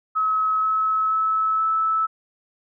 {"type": "tone with pitch steps", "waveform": "sine", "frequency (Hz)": [1284, 1292.2, 1300.4, 1308.7], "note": ["E6", "E6", "E6", "E6"], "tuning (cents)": [-46, -35, -24, -13], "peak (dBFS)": -18, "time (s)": [0.15, 2.07], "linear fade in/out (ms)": 20, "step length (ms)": 480, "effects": []}